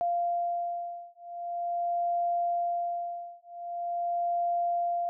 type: beating tone pair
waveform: sine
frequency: 694 / 694.44 Hz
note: F5 / F5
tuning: -11 / -10 cents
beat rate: 0.44 Hz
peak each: -31 dBFS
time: 0.01-5.09 s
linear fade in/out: 0 ms
effects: none